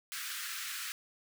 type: high-pass noise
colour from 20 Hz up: pink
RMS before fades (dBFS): -40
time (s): 0.12-0.92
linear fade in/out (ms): 0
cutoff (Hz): 1300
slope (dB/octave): 48
effects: none